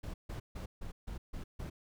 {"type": "noise bursts", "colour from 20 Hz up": "brown", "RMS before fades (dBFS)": -41, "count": 7, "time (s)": [0.03, 1.7], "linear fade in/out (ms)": 10, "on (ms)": 110, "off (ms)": 150, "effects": []}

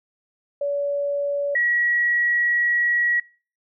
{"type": "tone pair in turn", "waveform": "sine", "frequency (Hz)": [570, 1917.2], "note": ["C#5", "A#6"], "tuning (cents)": [48, 48], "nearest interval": "octave + major sixth", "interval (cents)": 2100, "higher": "second", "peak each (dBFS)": [-21, -17], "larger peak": "second", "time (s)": [[0.61, 1.55], [1.55, 3.2]], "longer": "second", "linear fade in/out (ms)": 5, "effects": ["noise-tail reverb RT60 0.4 s tail -26 dB re dry"]}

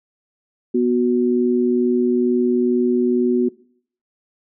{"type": "tone pair together", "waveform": "sine", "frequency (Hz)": [245.3, 367.5], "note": ["B3", "F#4"], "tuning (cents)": [-12, -12], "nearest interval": "perfect fifth", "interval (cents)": 700, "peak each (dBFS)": -17, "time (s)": [0.74, 3.49], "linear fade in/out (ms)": 10, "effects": ["noise-tail reverb RT60 0.6 s tail -22 dB re dry"]}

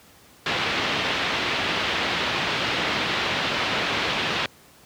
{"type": "low-pass noise", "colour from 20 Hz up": "white", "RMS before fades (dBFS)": -25, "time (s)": [0.46, 4.46], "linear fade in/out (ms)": 2, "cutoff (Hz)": 3600, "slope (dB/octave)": 24, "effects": ["pink hiss -52 dBFS RMS until 4.85 s", "high-pass 80 Hz 12 dB/octave"]}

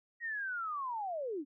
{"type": "linear sweep", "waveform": "sine", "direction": "down", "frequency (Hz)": [1903, 260], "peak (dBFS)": -35, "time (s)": [0.2, 1.45], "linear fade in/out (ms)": 50, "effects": []}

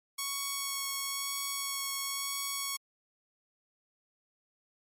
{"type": "tone with vibrato", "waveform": "5% pulse", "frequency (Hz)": 1108.7, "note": "C#6", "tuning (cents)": 0, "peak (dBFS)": -21, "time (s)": [0.18, 2.77], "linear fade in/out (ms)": 10, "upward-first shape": "sine", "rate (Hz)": 1, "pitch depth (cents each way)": 9, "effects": ["MP3 64 kbps"]}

